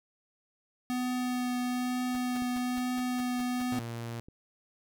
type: tone with vibrato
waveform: square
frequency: 249.1 Hz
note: B3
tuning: 15 cents sharp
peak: -30 dBFS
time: 0.9-3.79 s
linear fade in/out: 0 ms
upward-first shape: triangle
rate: 1.1 Hz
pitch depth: 12 cents each way
type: noise bursts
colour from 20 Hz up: pink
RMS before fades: -46 dBFS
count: 8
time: 2.14-3.624 s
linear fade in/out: 5 ms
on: 28 ms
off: 180 ms
type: clicks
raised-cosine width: 3 ms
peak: -32 / -37 dBFS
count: 2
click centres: 2.422 / 4.285 s
type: tone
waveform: sawtooth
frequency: 116.8 Hz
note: A#2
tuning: 4 cents sharp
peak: -32 dBFS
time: 3.72-4.2 s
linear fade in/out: 0 ms
effects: none